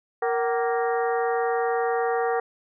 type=harmonic tone with a mistuned harmonic; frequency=233.1 Hz; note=A#3; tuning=in tune; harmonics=2 / 3 / 4 / 5 / 6 / 7 / 8; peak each=-24 / -26 / -37 / -33 / -36 / -40 / -35 dBFS; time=0.22-2.4 s; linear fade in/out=5 ms; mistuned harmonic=3; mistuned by=+140 cents; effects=none